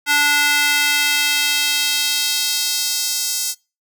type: tone with high-pass filter sweep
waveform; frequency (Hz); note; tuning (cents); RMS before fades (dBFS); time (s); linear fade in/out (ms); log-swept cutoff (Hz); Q
square; 291.9; D4; -10; -18; 0.06-3.55; 50; 1500 to 6400; 1.3
effects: noise-tail reverb RT60 0.3 s tail -25 dB re dry